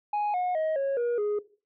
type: tone with pitch steps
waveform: sine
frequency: 832 / 724.3 / 630.5 / 548.9 / 477.9 / 416 Hz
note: G#5 / F#5 / D#5 / C#5 / A#4 / G#4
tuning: +3 / -37 / +23 / -17 / +43 / +3 cents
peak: -22 dBFS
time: 0.13-1.39 s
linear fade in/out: 5 ms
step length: 210 ms
effects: noise-tail reverb RT60 0.4 s tail -19 dB re dry + tanh soft clip ceiling -24 dBFS